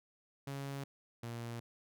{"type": "tone pair in turn", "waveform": "sawtooth", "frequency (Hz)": [138.59, 117.42], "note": ["C#3", "A#2"], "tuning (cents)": [0, 13], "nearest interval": "minor third", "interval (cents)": 287, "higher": "first", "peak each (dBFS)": [-36, -37], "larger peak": "first", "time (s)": [[0.47, 0.84], [1.23, 1.6]], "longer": "neither", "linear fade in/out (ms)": 5, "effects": []}